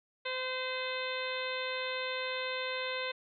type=harmonic tone; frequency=514 Hz; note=C5; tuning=31 cents flat; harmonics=1 / 2 / 3 / 4 / 5 / 6 / 7 / 8; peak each=-38 / -42 / -42 / -41 / -42 / -47 / -42 / -46 dBFS; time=0.25-3.12 s; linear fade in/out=10 ms; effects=none